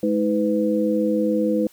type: tone cluster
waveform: sine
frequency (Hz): 211.6 / 318.6 / 501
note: G#3 / D#4 / B4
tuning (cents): +33 / +41 / +25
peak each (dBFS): -22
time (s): 0.03-1.67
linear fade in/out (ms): 2
effects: white hiss -54 dBFS RMS until 1.72 s